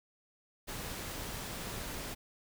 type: noise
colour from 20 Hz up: pink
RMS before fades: -41 dBFS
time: 0.67-2.15 s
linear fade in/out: 20 ms
effects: none